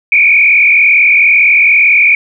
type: tone with frequency modulation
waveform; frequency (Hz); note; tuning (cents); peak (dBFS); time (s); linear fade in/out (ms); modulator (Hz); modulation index
sine; 2344; D7; -4; -4; 0.12-2.15; 2; 42.2; 2.7
effects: none